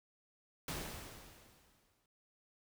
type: noise with exponential decay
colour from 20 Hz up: pink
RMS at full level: -40 dBFS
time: 0.68-2.06 s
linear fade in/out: 2 ms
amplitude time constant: 300 ms
effects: none

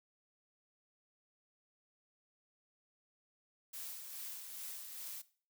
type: noise with tremolo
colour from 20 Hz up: blue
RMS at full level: -45 dBFS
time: 3.73-5.22 s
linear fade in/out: 10 ms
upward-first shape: sine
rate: 2.4 Hz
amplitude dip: 40%
effects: noise-tail reverb RT60 0.4 s tail -17 dB re dry

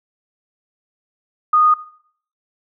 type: tone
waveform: sine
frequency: 1234 Hz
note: D#6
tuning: 15 cents flat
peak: -10 dBFS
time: 1.53-1.74 s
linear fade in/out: 5 ms
effects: noise-tail reverb RT60 0.6 s tail -18 dB re dry

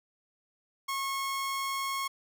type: tone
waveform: sawtooth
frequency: 1090 Hz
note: C#6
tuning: 29 cents flat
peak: -27 dBFS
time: 0.88-2.08 s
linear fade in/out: 10 ms
effects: none

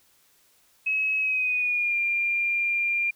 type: tone with pitch glide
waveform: sine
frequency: 2565 to 2393 Hz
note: E7 to D7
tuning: -48 to +32 cents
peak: -22 dBFS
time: 0.86-3.11 s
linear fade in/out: 10 ms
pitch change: -120 cents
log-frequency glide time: 1.19-1.98 s
effects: white hiss -62 dBFS RMS until 3.15 s

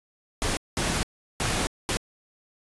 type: noise bursts at uneven times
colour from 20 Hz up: pink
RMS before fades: -26 dBFS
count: 4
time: 0.42-0.57 / 0.77-1.03 / 1.4-1.67 / 1.89-1.97 s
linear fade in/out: 0 ms
effects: resampled to 24000 Hz

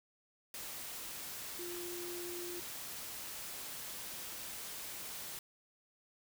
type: tone in noise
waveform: sine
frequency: 350.5 Hz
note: F4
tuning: 6 cents sharp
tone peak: -43 dBFS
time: 1.59-2.6 s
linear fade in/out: 2 ms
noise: white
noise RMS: -45 dBFS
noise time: 0.54-5.39 s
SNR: -1 dB
effects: none

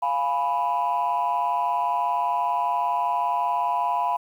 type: chord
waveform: sine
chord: F diminished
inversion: none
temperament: equal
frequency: 698.5 / 830.6 / 987.8 Hz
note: F5 / Ab5 / Cb6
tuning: 0 / 0 / 0 cents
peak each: -26 / -26 / -22 dBFS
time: 0.02-4.17 s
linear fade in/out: 10 ms
effects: tanh soft clip ceiling -16 dBFS + 9-bit

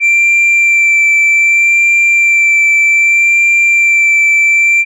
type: tone with vibrato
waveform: sine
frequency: 2349 Hz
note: D7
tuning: in tune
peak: -3 dBFS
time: 0-4.85 s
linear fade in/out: 50 ms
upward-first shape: sine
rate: 0.64 Hz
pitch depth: 14 cents each way
effects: tanh soft clip ceiling -5 dBFS

